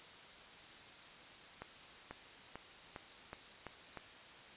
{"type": "accelerating click train", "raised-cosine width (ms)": 0.5, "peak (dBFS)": -30, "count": 7, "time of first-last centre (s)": [1.62, 3.973], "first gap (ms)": 490, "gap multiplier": 0.91, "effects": ["white hiss -55 dBFS RMS until 4.56 s", "resampled to 8000 Hz"]}